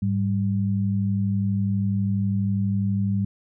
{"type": "tone pair together", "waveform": "sine", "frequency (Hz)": [103.83, 196], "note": ["G#2", "G3"], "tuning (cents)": [0, 0], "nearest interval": "major seventh", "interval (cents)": 1100, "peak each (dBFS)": -23, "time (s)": [0.02, 3.25], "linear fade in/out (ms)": 5, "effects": []}